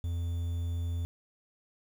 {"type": "tone with quantisation", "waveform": "triangle", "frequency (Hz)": 85.4, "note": "F2", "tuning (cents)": -38, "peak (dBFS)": -28, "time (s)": [0.04, 1.05], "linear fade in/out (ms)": 0, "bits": 9, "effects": []}